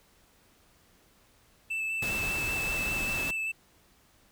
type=tone with vibrato; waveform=triangle; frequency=2637 Hz; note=E7; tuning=in tune; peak=-28 dBFS; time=1.7-3.52 s; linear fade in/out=10 ms; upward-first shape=square; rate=5.1 Hz; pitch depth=11 cents each way
type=noise; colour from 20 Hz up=pink; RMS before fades=-36 dBFS; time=2.02-3.31 s; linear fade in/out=5 ms
effects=pink hiss -63 dBFS RMS until 4.31 s